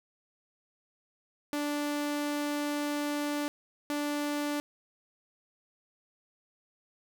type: tone bursts at uneven times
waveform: sawtooth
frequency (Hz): 292.7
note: D4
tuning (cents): -6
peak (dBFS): -26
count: 2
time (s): 1.53-3.48 / 3.9-4.6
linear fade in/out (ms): 0
effects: 11-bit